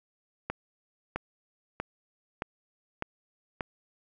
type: accelerating click train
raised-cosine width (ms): 0.5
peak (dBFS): -16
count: 6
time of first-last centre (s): 0.5-3.608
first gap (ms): 660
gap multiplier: 0.97
effects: none